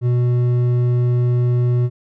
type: tone with hard clipping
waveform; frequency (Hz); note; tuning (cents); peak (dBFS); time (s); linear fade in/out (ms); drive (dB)
triangle; 122.5; B2; -14; -15; 0.01-1.9; 50; 10
effects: none